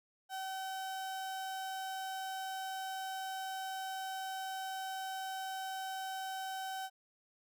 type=tone; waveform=35% pulse; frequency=764 Hz; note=G5; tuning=45 cents flat; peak=-37 dBFS; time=0.29-6.9 s; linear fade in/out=50 ms; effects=none